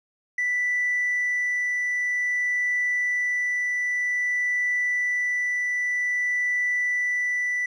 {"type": "tone with tremolo", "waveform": "triangle", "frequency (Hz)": 1975.5, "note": "B6", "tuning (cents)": 0, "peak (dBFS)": -18, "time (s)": [0.38, 7.66], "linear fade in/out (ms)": 5, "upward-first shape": "triangle", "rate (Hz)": 0.52, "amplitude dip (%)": 25, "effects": ["tanh soft clip ceiling -18 dBFS", "resampled to 22050 Hz"]}